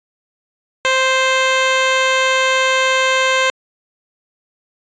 10% pulse tone, 523.3 Hz, C5, in tune, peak -4 dBFS, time 0.85-3.5 s, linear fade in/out 0 ms, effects resampled to 16000 Hz

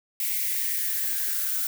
violet noise with high-pass filter sweep, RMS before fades -27 dBFS, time 0.2-1.67 s, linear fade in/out 2 ms, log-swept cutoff 2200 to 1400 Hz, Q 5.9, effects none

